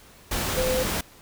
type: tone in noise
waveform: sine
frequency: 512 Hz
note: C5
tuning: 38 cents flat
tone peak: -23 dBFS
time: 0.57-0.83 s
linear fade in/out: 5 ms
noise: pink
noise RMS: -27 dBFS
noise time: 0.31-1.01 s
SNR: +1 dB
effects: pink hiss -51 dBFS RMS until 1.21 s